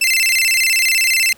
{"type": "tone with vibrato", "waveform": "sawtooth", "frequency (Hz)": 2349, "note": "D7", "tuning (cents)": 0, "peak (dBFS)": -9, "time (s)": [0.01, 1.33], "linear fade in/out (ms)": 5, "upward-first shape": "square", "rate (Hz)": 16, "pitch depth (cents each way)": 210, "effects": ["pink hiss -48 dBFS RMS until 1.37 s"]}